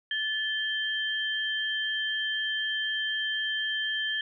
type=tone pair together; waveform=sine; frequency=1742 / 3148 Hz; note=A6 / G7; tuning=-18 / +7 cents; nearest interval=minor seventh; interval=1025 cents; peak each=-30 / -30 dBFS; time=0.11-4.21 s; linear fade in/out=2 ms; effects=none